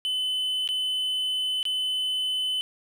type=tone with dropouts; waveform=triangle; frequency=3025 Hz; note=F#7; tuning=38 cents sharp; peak=-23 dBFS; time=0.05-2.61 s; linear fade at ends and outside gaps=0 ms; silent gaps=0.676-0.689 / 1.629-1.653 s; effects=none